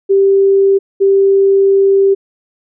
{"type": "tone pair in turn", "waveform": "sine", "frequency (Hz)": [392, 392], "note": ["G4", "G4"], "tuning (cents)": [0, 0], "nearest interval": "unison", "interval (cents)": 0, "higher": "neither", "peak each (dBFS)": -6, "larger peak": "neither", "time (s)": [[0.09, 0.79], [1, 2.15]], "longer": "second", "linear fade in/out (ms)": 20, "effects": []}